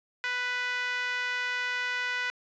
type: tone with band-pass filter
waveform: 5% pulse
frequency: 495.3 Hz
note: B4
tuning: 5 cents sharp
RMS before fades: -31 dBFS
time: 0.24-2.3 s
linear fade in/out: 0 ms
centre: 1700 Hz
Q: 2.7
effects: resampled to 16000 Hz + 10-bit